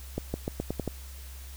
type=accelerating click train; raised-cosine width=2 ms; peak=-16 dBFS; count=7; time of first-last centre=0.18-0.877 s; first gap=160 ms; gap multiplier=0.87; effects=added 66 Hz sine -41 dBFS peak until 1.56 s + white hiss -50 dBFS RMS until 1.56 s